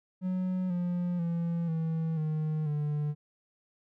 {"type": "tone with pitch steps", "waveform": "triangle", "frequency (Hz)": [184.4, 176.58, 169.1, 161.93, 155.06, 148.49], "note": ["F#3", "F3", "E3", "E3", "D#3", "D3"], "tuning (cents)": [-6, 19, 44, -31, -6, 19], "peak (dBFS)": -26, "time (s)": [0.21, 3.15], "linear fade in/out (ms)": 50, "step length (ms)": 490, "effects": []}